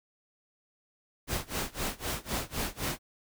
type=noise with tremolo; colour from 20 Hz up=pink; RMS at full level=-31 dBFS; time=1.27-2.99 s; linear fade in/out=50 ms; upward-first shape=sine; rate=3.9 Hz; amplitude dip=95%; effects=none